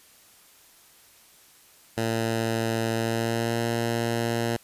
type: tone with pitch glide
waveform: 10% pulse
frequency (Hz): 113.6 to 116.46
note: A#2 to A#2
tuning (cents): -44 to -1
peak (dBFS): -16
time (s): 1.97-4.57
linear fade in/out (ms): 10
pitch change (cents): +43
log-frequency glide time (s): 2.95-3.62
effects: white hiss -55 dBFS RMS until 4.63 s + resampled to 32000 Hz